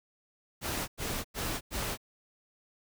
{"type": "noise bursts", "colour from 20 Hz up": "pink", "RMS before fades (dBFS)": -34, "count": 4, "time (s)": [0.61, 1.975], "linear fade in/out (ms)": 50, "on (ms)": 270, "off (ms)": 95, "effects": []}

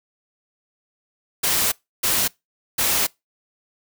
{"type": "noise bursts at uneven times", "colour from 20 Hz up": "white", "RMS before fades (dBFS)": -20, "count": 3, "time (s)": [[1.43, 1.72], [2.03, 2.28], [2.78, 3.07]], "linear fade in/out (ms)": 10, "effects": ["noise-tail reverb RT60 0.2 s tail -24 dB re dry"]}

